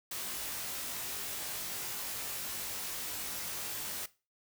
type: noise with comb filter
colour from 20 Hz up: white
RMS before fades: -39 dBFS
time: 0.11-4.06 s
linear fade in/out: 5 ms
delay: 20 ms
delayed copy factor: +0.7
effects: noise-tail reverb RT60 0.3 s tail -18 dB re dry